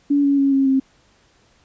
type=tone with pitch steps; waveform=sine; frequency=285.3 / 280.6 / 275.9 / 271.3 / 266.8 Hz; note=C#4 / C#4 / C#4 / C#4 / C4; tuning=+50 / +21 / -8 / -37 / +34 cents; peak=-13 dBFS; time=0.1-0.8 s; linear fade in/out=10 ms; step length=140 ms; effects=pink hiss -57 dBFS RMS until 1.64 s + resampled to 16000 Hz